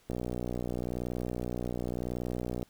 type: click train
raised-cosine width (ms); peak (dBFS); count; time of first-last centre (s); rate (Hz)
2; -21; 155; 0.1-2.629; 60.9
effects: pink hiss -64 dBFS RMS until 2.69 s